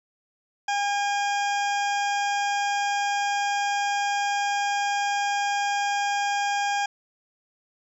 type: harmonic tone with a mistuned harmonic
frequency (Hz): 810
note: G#5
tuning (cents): -43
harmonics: 1 / 2 / 3 / 4 / 6 / 7 / 8 / 9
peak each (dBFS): -24 / -30 / -34 / -36 / -40 / -41 / -42 / -43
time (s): 0.68-6.86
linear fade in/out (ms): 5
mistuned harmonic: 6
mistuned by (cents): +25
effects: 10-bit

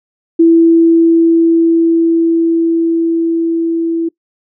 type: tone with level ramp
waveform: sine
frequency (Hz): 331.5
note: E4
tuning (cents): +10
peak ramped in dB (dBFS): -3 to -12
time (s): 0.39-4.09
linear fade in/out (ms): 10
effects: noise-tail reverb RT60 0.1 s tail -22 dB re dry

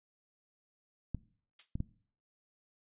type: clicks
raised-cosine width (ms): 5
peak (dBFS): -23 / -24 / -22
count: 3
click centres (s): 1.147 / 1.755 / 1.804
type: noise with exponential decay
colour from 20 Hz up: violet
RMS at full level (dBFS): -33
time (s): 1.59-1.7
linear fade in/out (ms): 5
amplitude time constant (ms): 22
effects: noise-tail reverb RT60 0.5 s tail -20 dB re dry + resampled to 8000 Hz

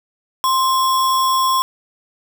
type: tone with sample-and-hold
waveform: sine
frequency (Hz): 1049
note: C6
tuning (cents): +4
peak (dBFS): -13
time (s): 0.44-1.62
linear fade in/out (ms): 0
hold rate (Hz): 4410
effects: none

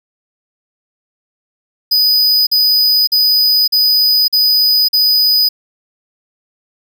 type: tone bursts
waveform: square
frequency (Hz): 4978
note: D#8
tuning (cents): 0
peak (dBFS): -9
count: 6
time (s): 1.91-5.49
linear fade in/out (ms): 10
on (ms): 560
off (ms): 44
effects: none

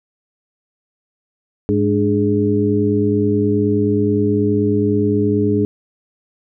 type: harmonic tone with a mistuned harmonic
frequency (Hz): 104.1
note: G#2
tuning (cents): +5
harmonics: 1 / 2 / 3 / 4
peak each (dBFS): -20 / -19 / -18 / -18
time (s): 1.69-5.65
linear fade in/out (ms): 0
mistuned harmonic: 3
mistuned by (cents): -83
effects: none

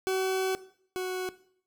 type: tone pair in turn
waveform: 40% pulse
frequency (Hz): 378.2 / 369.6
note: F#4 / F#4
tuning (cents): +38 / -2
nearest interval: unison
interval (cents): 40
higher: first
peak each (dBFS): -25 / -29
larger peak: first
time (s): 0.07-0.55 / 0.96-1.29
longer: first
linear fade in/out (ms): 0
effects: noise-tail reverb RT60 0.6 s tail -17 dB re dry

